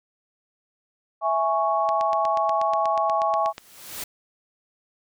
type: chord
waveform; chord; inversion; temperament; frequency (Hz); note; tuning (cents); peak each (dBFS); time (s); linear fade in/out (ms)
sine; C# minor; first; equal; 659.3 / 830.6 / 1108.7; E5 / G#5 / C#6; 0 / 0 / 0; -24; 1.21-3.53; 50
type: click train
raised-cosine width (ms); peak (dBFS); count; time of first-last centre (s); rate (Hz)
0.2; -17; 15; 1.89-3.581; 8.28
type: noise with exponential growth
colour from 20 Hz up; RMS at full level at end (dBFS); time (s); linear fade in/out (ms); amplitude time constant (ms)
white; -31; 3.35-4.04; 5; 150
effects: none